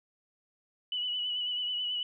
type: tone with vibrato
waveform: sine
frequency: 2960 Hz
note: F#7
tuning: in tune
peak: -30 dBFS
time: 0.92-2.03 s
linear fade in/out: 2 ms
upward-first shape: sine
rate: 9.2 Hz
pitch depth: 32 cents each way
effects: none